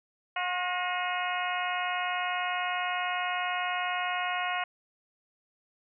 harmonic tone with a mistuned harmonic, 360 Hz, F#4, 47 cents flat, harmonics 2 / 3 / 4 / 5 / 6 / 7 / 8, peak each -33 / -35 / -36 / -37 / -38 / -38 / -39 dBFS, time 0.36-4.64 s, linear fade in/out 5 ms, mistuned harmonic 5, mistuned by +61 cents, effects none

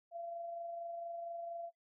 sine tone with amplitude modulation, 681 Hz, F5, 44 cents flat, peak -40 dBFS, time 0.11-1.71 s, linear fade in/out 50 ms, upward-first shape sine, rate 24.3 Hz, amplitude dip 35%, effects noise-tail reverb RT60 0.1 s tail -17 dB re dry

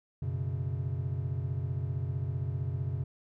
triangle chord, F# suspended fourth, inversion none, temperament just, 92.5 / 123.33 / 138.75 Hz, F#2 / B2 / C#3, 0 / -2 / +2 cents, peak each -33 dBFS, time 0.22-3.04 s, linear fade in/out 5 ms, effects none

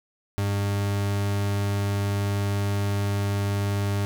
40% pulse tone, 100.7 Hz, G2, 47 cents sharp, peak -22 dBFS, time 0.38-4.05 s, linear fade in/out 0 ms, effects none

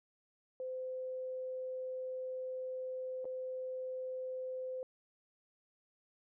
sine tone with dropouts, 514 Hz, C5, 31 cents flat, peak -38 dBFS, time 0.6-4.83 s, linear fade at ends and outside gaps 1 ms, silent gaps 3.245-3.253 s, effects none

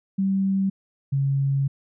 sine tone pair in turn, 193.6 / 137.77 Hz, G3 / C#3, -21 / -10 cents, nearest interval tritone, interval 589 cents, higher first, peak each -19 dBFS, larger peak neither, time 0.18-0.7 / 1.12-1.68 s, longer second, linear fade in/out 10 ms, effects none

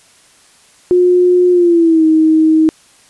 sine tone with pitch glide, 358.9 to 316.1 Hz, F4 to D#4, +47 to +27 cents, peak -6 dBFS, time 0.91-2.69 s, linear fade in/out 0 ms, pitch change -220 cents, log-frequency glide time 1.51-2.05 s, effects white hiss -47 dBFS RMS until 3.09 s + resampled to 24000 Hz

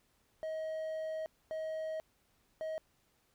triangle tone bursts at uneven times, 633 Hz, D#5, 30 cents sharp, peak -34 dBFS, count 3, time 0.43-1.26 / 1.51-2 / 2.61-2.78 s, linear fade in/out 0 ms, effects pink hiss -73 dBFS RMS until 3.34 s

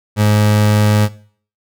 30% pulse tone, 105.3 Hz, G#2, 24 cents sharp, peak -7 dBFS, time 0.16-1.09 s, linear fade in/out 50 ms, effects noise-tail reverb RT60 0.5 s tail -19 dB re dry

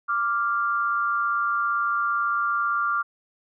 sine tone pair together, 1174.7 / 1392.5 Hz, D6 / F6, 0 / -5 cents, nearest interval minor third, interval 295 cents, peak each -24 dBFS, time 0.08-3.03 s, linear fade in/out 20 ms, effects none

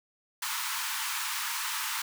pink high-pass noise, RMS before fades -33 dBFS, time 0.42-2.02 s, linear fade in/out 5 ms, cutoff 880 Hz, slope 96 dB/octave, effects none

